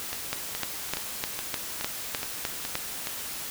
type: two click trains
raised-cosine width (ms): 0.2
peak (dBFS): -10 / -14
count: 9 / 8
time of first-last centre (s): 0.33-2.754 / 0.13-3.071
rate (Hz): 3.3 / 2.38
effects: white hiss -36 dBFS RMS until 3.5 s